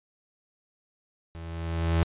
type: tone with level ramp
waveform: 35% pulse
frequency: 82.8 Hz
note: E2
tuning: 8 cents sharp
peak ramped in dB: -37 to -18 dBFS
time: 1.35-2.03 s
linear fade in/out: 0 ms
effects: resampled to 8000 Hz